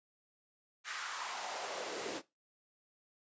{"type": "noise with high-pass filter sweep", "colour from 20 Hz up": "pink", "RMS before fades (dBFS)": -41, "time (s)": [0.84, 2.22], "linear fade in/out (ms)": 50, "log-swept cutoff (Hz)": [1600, 310], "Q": 2.4, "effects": ["noise-tail reverb RT60 0.2 s tail -17 dB re dry", "resampled to 16000 Hz"]}